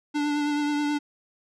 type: tone with vibrato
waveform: square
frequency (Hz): 293.7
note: D4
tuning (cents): 0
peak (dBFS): -24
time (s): 0.14-0.99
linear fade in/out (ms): 20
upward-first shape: triangle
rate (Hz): 9.3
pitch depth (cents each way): 24
effects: low-pass 6000 Hz 12 dB/octave